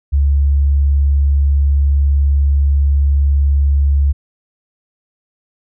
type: tone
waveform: sine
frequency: 70.4 Hz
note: C#2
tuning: 27 cents sharp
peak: -9 dBFS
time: 0.12-4.13 s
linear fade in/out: 20 ms
effects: none